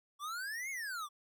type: exponential two-way sweep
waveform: square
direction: up then down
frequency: 1127 to 2217 to 1127 Hz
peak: -39 dBFS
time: 0.19-1.09 s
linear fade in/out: 50 ms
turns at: 0.7 s
effects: none